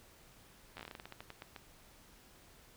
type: slowing click train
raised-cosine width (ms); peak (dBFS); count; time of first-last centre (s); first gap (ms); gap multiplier
0.3; -30; 16; 0.77-1.562; 11; 1.2
effects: pink hiss -61 dBFS RMS until 2.76 s